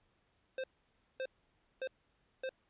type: tone bursts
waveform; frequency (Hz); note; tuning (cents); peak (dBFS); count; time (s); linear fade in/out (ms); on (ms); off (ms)
square; 523.3; C5; 0; -37; 4; 0.58-2.492; 2; 58; 560
effects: pink hiss -75 dBFS RMS until 2.69 s + resampled to 8000 Hz